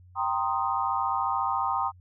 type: chord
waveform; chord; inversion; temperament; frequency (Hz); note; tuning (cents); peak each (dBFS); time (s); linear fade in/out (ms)
sine; C minor seventh; second; equal; 784 / 932.3 / 1046.5 / 1244.5; G5 / Bb5 / C6 / Eb6; 0 / 0 / 0 / 0; -30; 0.15-1.92; 50
effects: added 90 Hz sine -50 dBFS peak until 2 s